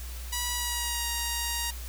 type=tone with pitch glide; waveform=5% pulse; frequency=973 to 940.4 Hz; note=B5 to A#5; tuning=-26 to +15 cents; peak=-17 dBFS; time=0.32-1.71 s; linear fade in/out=10 ms; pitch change=-59 cents; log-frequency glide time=0.52-1.08 s; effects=added 60 Hz sine -36 dBFS peak until 1.88 s + white hiss -45 dBFS RMS until 1.88 s